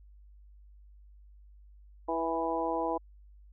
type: harmonic tone with a mistuned harmonic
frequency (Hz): 164.81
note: E3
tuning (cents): 0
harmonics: 2 / 3 / 4 / 5 / 6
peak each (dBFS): -35 / -35 / -35 / -35 / -35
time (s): 2.08-2.98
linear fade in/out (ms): 10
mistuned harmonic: 3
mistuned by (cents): -17
effects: added 50 Hz sine -52 dBFS peak until 3.52 s